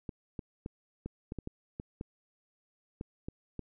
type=clicks; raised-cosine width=3 ms; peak=-25 dBFS; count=12; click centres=0.092 / 0.392 / 0.661 / 1.06 / 1.321 / 1.387 / 1.474 / 1.799 / 2.011 / 3.011 / 3.285 / 3.593 s; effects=none